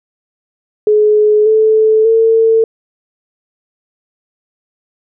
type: tone with pitch steps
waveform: sine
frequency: 423.6 / 436.5 / 449.8 Hz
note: G#4 / A4 / A4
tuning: +34 / -14 / +38 cents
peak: -6 dBFS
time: 0.87-2.64 s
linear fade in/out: 2 ms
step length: 590 ms
effects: none